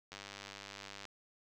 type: click train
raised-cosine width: 0.2 ms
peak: -29 dBFS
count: 94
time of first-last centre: 0.12-1.053 s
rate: 99.7 Hz
effects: none